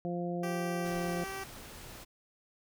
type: harmonic tone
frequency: 174.61 Hz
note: F3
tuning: in tune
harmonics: 1 / 2 / 3 / 4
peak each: -35 / -38 / -40 / -41 dBFS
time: 0.05-1.24 s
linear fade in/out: 0 ms
type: tone with pitch glide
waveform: 10% pulse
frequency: 389.8 to 387.3 Hz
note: G4 to G4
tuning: -10 to -21 cents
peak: -30 dBFS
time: 0.43-1.44 s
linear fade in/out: 5 ms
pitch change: -11 cents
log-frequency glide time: 0.72-1.19 s
type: noise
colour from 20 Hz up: pink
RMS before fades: -48 dBFS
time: 0.84-2.05 s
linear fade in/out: 20 ms
effects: none